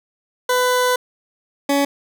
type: tone pair in turn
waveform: 20% pulse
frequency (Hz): 499.9 / 281.4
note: B4 / C#4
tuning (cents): +21 / +26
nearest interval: minor seventh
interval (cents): 995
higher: first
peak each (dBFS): -10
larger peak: neither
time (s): 0.49-0.96 / 1.69-1.85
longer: first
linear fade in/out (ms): 5
effects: none